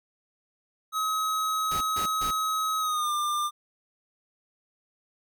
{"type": "tone with pitch glide", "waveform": "square", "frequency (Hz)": [1275, 1196.5], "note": ["D#6", "D6"], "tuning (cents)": [42, 32], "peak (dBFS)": -26, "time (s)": [0.92, 3.51], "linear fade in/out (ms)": 50, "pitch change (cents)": -110, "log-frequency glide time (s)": [2.8, 3.11]}
{"type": "noise bursts", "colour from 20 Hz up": "pink", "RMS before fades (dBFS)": -36, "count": 3, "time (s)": [1.71, 2.31], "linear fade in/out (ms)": 5, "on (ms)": 100, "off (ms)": 150}
{"effects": []}